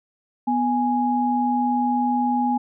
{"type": "tone pair together", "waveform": "sine", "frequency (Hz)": [246.9, 830.5], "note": ["B3", "G#5"], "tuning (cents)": [0, 0], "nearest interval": "octave + major sixth", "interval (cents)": 2100, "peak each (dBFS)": [-21, -21], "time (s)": [0.47, 2.58], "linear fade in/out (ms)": 10, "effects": []}